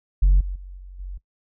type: tone with level steps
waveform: sine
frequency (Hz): 46.08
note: F#1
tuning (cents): -6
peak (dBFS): -10 / -25 / -35 / -37 / -30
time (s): 0.22-1.18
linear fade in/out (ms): 10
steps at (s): 0.4 / 0.55 / 0.77 / 0.99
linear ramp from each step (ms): 10
effects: noise-tail reverb RT60 0.1 s tail -20 dB re dry + tanh soft clip ceiling -10 dBFS